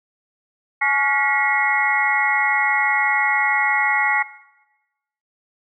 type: tone cluster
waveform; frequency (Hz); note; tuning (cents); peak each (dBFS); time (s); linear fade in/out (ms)
sine; 846 / 1120 / 1420 / 1931 / 2162; G#5 / C#6 / F6 / B6 / C#7; +32 / +18 / +28 / -39 / -44; -23 / -27 / -26 / -20 / -20; 0.81-4.23; 10
effects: noise-tail reverb RT60 1.0 s tail -17 dB re dry